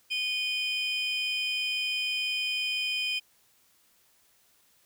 triangle tone cluster, 2466 / 3117 / 5030 Hz, D#7 / G7 / D#8, -16 / -11 / +18 cents, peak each -29 / -30 / -36 dBFS, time 0.1-3.2 s, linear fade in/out 20 ms, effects white hiss -65 dBFS RMS until 4.85 s

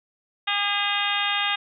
harmonic tone with a mistuned harmonic, 406.1 Hz, G#4, 39 cents flat, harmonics 2 / 3 / 4 / 5 / 6 / 7 / 8 / 9, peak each -30 / -30 / -30 / -30 / -30 / -30 / -30 / -30 dBFS, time 0.47-1.56 s, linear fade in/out 10 ms, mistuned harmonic 6, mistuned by +37 cents, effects none

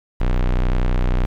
45% pulse tone, 30.87 Hz, B0, in tune, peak -15 dBFS, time 0.2-1.26 s, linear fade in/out 10 ms, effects low-pass 3000 Hz 12 dB/octave + 7-bit

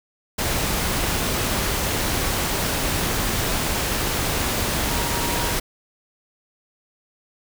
sine tone in noise, 946 Hz, A#5, 25 cents sharp, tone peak -31 dBFS, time 4.9-5.53 s, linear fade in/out 10 ms, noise pink, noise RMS -23 dBFS, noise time 0.38-5.6 s, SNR -11 dB, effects none

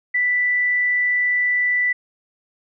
sine tone, 1977 Hz, B6, 1 cent sharp, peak -16 dBFS, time 0.14-1.93 s, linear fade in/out 10 ms, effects none

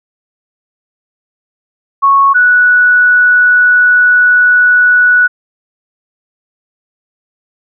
sine tone pair in turn, 1104 / 1473.7 Hz, C#6 / F#6, -7 / -7 cents, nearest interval perfect fourth, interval 500 cents, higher second, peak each -4 dBFS, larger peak neither, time 2.02-2.34 / 2.34-5.28 s, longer second, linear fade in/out 20 ms, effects none

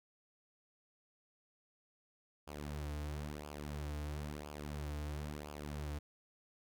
sawtooth tone with flanger, 74.1 Hz, D2, 16 cents sharp, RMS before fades -43 dBFS, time 2.47-5.99 s, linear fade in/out 10 ms, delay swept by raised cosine 0.5 to 5.3 ms, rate 0.99 Hz, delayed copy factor -0.7, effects none

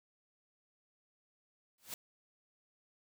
white noise with exponential growth, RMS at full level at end -39 dBFS, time 1.78-1.94 s, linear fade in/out 2 ms, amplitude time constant 34 ms, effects none

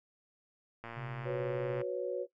click train, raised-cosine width 0.5 ms, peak -29 dBFS, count 114, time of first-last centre 0.84-1.814 s, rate 116 Hz
triangle tone with vibrato, 129.6 Hz, C3, 16 cents flat, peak -38 dBFS, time 0.96-1.83 s, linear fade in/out 20 ms, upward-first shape triangle, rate 9.1 Hz, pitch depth 17 cents each way
sine chord, F# suspended fourth, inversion none, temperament equal with one note detuned, 368.1 / 493.9 / 554.4 Hz, F#4 / B4 / C#5, -9 / 0 / 0 cents, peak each -37 dBFS, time 1.24-2.27 s, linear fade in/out 50 ms
effects noise-tail reverb RT60 0.1 s tail -17 dB re dry

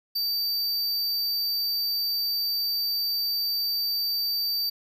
square tone, 4637 Hz, D8, 23 cents flat, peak -25 dBFS, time 0.15-4.7 s, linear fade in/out 10 ms, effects 10-bit

